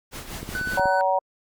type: noise with tremolo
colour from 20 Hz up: pink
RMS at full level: -34 dBFS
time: 0.11-0.82 s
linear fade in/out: 50 ms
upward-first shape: sine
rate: 5.2 Hz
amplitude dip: 60%
type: click train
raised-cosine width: 3 ms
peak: -20 dBFS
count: 8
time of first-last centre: 0.43-0.857 s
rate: 16.4 Hz
type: tone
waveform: triangle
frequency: 1498 Hz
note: F#6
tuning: 21 cents sharp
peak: -24 dBFS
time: 0.55-1.01 s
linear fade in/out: 0 ms
type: harmonic tone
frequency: 188.7 Hz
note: F#3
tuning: 34 cents sharp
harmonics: 3 / 4 / 5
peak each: -23 / -23 / -23 dBFS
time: 0.77-1.19 s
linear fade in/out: 5 ms
effects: Opus 48 kbps